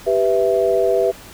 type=chord; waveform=sine; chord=E minor; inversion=first; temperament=equal; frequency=392 / 493.9 / 659.3 Hz; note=G4 / B4 / E5; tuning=0 / 0 / 0 cents; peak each=-18 dBFS; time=0.06-1.12 s; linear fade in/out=20 ms; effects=pink hiss -40 dBFS RMS until 1.33 s